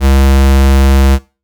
square tone, 67.6 Hz, C#2, 43 cents flat, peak -6 dBFS, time 0-1.19 s, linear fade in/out 50 ms, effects noise-tail reverb RT60 0.3 s tail -19 dB re dry

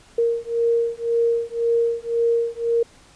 sine beating tone pair, 464.8 / 466.7 Hz, A#4 / A#4, -5 / +2 cents, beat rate 1.9 Hz, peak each -21 dBFS, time 0.18-2.83 s, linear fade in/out 5 ms, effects pink hiss -51 dBFS RMS until 3.15 s + resampled to 22050 Hz

